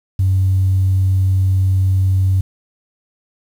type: tone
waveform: sine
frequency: 94.7 Hz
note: F#2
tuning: 41 cents sharp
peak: -10 dBFS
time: 0.19-2.41 s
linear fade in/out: 5 ms
effects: tanh soft clip ceiling -7 dBFS + 7-bit